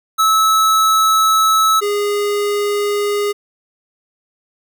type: tone pair in turn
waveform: square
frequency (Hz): 1300 / 410.8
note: E6 / G#4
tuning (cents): -24 / -19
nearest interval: octave + minor sixth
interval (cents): 1995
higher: first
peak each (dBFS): -11 / -16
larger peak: first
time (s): 0.18-1.81 / 1.81-3.33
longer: first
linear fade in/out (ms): 20
effects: none